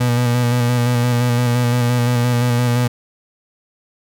35% pulse tone with vibrato, 121.6 Hz, B2, 26 cents flat, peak -12 dBFS, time 0-2.88 s, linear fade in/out 10 ms, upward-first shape square, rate 5.8 Hz, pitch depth 24 cents each way, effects none

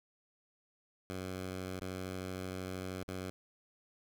10% pulse tone with dropouts, 93 Hz, F#2, 9 cents sharp, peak -31 dBFS, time 1.1-3.3 s, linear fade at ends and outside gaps 0 ms, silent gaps 1.796-1.812 / 3.032-3.081 s, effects none

